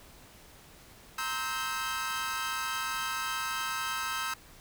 sawtooth chord, C dominant seventh, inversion third, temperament equal with one note detuned, 932.3 / 1046.5 / 1297.4 / 1568 Hz, Bb5 / C6 / E6 / G6, 0 / 0 / -28 / 0 cents, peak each -37 / -36 / -31 / -33 dBFS, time 1.18-4.34 s, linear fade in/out 5 ms, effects pink hiss -54 dBFS RMS until 4.6 s

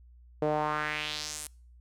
sawtooth tone with band-pass filter sweep, 151.4 Hz, D#3, 47 cents flat, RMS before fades -32 dBFS, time 0.42-1.47 s, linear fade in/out 2 ms, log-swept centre 490 to 10000 Hz, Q 2.5, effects noise-tail reverb RT60 0.5 s tail -26 dB re dry + added 60 Hz sine -52 dBFS peak until 1.8 s

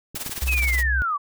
clicks, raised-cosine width 3 ms, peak -25 dBFS, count 4, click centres 0.146 / 0.263 / 0.295 / 0.379 s
white noise with tremolo, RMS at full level -29 dBFS, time 0.15-0.83 s, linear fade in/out 5 ms, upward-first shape sine, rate 19 Hz, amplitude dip 75%
sine tone with vibrato, 64.7 Hz, C2, 19 cents flat, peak -21 dBFS, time 0.42-1.02 s, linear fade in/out 0 ms, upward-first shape triangle, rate 9.7 Hz, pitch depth 84 cents each way
sine linear sweep, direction down, 2637 to 1108 Hz, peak -21 dBFS, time 0.47-1.18 s, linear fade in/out 20 ms
effects none

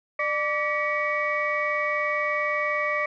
sine tone cluster, 598 / 1162 / 1933 / 2256 Hz, D5 / D6 / B6 / C#7, +31 / -19 / -38 / +30 cents, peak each -28 dBFS, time 0.19-3.06 s, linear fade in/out 5 ms, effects tanh soft clip ceiling -14 dBFS

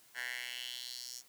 10% pulse tone with high-pass filter sweep, 123.47 Hz, B2, in tune, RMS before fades -43 dBFS, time 0.14-1.23 s, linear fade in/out 50 ms, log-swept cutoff 1600 to 6100 Hz, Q 3.3, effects white hiss -63 dBFS RMS until 1.28 s + high-pass 80 Hz 12 dB/octave

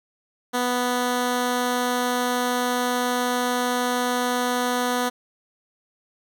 10% pulse tone, 246.9 Hz, B3, in tune, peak -13 dBFS, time 0.53-5.1 s, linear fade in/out 20 ms, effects none

